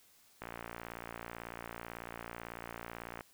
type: click train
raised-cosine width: 0.5 ms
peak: -27 dBFS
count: 163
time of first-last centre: 0.42-3.208 s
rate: 58.1 Hz
effects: white hiss -65 dBFS RMS until 3.33 s